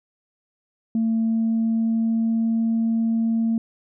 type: tone with pitch glide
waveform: sine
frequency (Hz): 225.2 to 226.9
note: A3 to A#3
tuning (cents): +40 to -47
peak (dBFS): -17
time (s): 0.95-3.58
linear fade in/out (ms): 2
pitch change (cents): +13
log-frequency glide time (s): 1.25-2.7
effects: tanh soft clip ceiling -15 dBFS